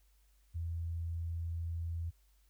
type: tone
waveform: sine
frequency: 83.7 Hz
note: E2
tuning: 27 cents sharp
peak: -35 dBFS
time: 0.54-2.11 s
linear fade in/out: 20 ms
effects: added 50 Hz sine -65 dBFS peak until 2.49 s + white hiss -75 dBFS RMS until 2.49 s